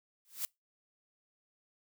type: noise with exponential growth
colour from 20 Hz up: blue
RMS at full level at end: -32 dBFS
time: 0.25-0.45 s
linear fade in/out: 0 ms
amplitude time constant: 42 ms
effects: noise-tail reverb RT60 0.2 s tail -26 dB re dry